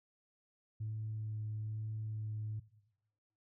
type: tone with vibrato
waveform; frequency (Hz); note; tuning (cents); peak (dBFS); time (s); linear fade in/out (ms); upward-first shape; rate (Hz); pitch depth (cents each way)
sine; 108.3; A2; -27; -36; 0.8-2.6; 10; sine; 1.1; 12
effects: noise-tail reverb RT60 1.0 s tail -18 dB re dry + tanh soft clip ceiling -33 dBFS